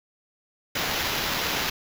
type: noise with sample-and-hold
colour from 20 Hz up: white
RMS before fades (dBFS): -27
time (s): 0.75-1.7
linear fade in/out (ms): 5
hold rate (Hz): 8820
effects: none